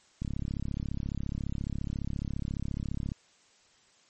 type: click train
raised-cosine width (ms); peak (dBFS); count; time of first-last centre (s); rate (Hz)
5; -21; 101; 0.22-3.119; 34.5
effects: white hiss -63 dBFS RMS until 4.09 s + MP3 32 kbps